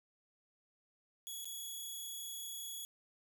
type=tone with dropouts; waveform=10% pulse; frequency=3367 Hz; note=G#7; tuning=23 cents sharp; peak=-35 dBFS; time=1.27-2.85 s; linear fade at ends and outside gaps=0 ms; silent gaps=1.445-1.455 s; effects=none

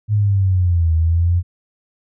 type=linear two-way sweep; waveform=sine; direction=down then up; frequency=107.1 to 80.2 to 88.8 Hz; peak=-12 dBFS; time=0.08-1.43 s; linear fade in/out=50 ms; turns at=0.94 s; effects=none

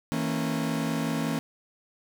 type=tone cluster; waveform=40% pulse; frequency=162.1 / 228.2 / 273.5 Hz; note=E3 / A#3 / C#4; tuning=-29 / -37 / -23 cents; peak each=-30 dBFS; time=0.12-1.39 s; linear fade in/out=0 ms; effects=none

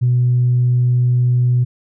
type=tone; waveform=sine; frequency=123.47 Hz; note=B2; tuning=in tune; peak=-10 dBFS; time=0.01-1.65 s; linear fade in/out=20 ms; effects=tanh soft clip ceiling -7 dBFS

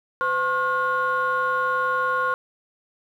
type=tone cluster; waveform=sine; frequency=508 / 1080 / 1429 Hz; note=B4 / C#6 / F6; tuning=+49 / -45 / +39 cents; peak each=-27 / -22 / -23 dBFS; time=0.21-2.34 s; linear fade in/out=0 ms; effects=tanh soft clip ceiling -14 dBFS + 9-bit

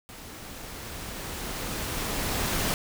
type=noise with level ramp; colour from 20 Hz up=pink; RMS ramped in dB=-44 to -26 dBFS; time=0.09-2.74 s; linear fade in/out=0 ms; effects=none

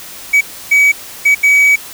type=tone bursts at uneven times; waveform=triangle; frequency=2272 Hz; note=C#7; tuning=42 cents sharp; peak=-4 dBFS; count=4; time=0.33-0.41 / 0.71-0.92 / 1.25-1.35 / 1.43-1.76 s; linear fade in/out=10 ms; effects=white hiss -31 dBFS RMS until 1.93 s

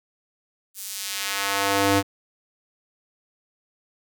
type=tone with high-pass filter sweep; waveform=square; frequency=99.2 Hz; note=G2; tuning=21 cents sharp; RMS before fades=-24 dBFS; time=0.74-2.03 s; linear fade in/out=50 ms; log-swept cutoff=10000 to 210 Hz; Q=0.7; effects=none

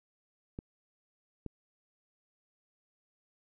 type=clicks; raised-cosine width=3 ms; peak=-26 dBFS; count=2; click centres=0.589 / 1.463 s; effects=none

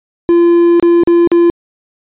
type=tone with dropouts; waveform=triangle; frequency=343 Hz; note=F4; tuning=31 cents flat; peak=-3 dBFS; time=0.29-1.5 s; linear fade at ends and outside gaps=0 ms; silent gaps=0.798-0.826 / 1.035-1.074 / 1.274-1.317 s; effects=resampled to 8000 Hz

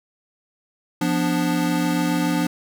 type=chord; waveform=square; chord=B diminished; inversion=second; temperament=equal; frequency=174.61 / 246.9 / 293.7 Hz; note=F3 / B3 / D4; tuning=0 / 0 / 0 cents; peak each=-24 / -26 / -23 dBFS; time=1.01-2.47 s; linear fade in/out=5 ms; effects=none

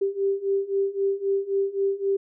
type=beating tone pair; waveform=sine; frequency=391.4 / 395.2 Hz; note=G4 / G4; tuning=-3 / +14 cents; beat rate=3.8 Hz; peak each=-26 / -24 dBFS; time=0.01-2.17 s; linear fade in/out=10 ms; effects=none

